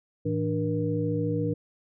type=tone cluster; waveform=sine; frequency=109.7 / 163.7 / 295.9 / 475.2 Hz; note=A2 / E3 / D4 / A#4; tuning=-5 / -12 / +13 / +33 cents; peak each=-30 dBFS; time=0.25-1.54 s; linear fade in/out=10 ms; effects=none